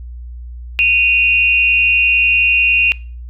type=tone pair together; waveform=sine; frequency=2489 / 2758 Hz; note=D#7 / F7; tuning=0 / -22 cents; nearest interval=major second; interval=178 cents; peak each=-12 dBFS; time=0.79-2.92 s; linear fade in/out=0 ms; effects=noise-tail reverb RT60 0.4 s tail -22 dB re dry + added 60 Hz sine -27 dBFS peak until 3.29 s